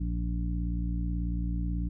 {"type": "harmonic tone", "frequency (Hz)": 58.27, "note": "A#1", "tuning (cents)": 0, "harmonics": [1, 2, 3, 4, 5], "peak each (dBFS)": [-29, -38, -35, -48, -40], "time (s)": [0, 1.89], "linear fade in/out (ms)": 10, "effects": []}